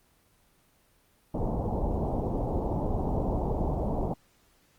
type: low-pass noise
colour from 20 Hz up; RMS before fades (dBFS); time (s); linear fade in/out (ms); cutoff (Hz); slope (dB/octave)
pink; -29; 1.34-4.14; 5; 900; 48
effects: pink hiss -65 dBFS RMS until 4.78 s + Opus 24 kbps